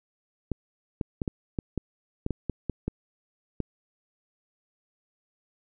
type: clicks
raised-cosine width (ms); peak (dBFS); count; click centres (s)
3; -15; 12; 0.517 / 1.012 / 1.218 / 1.278 / 1.588 / 1.777 / 2.264 / 2.307 / 2.497 / 2.697 / 2.88 / 3.603
effects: none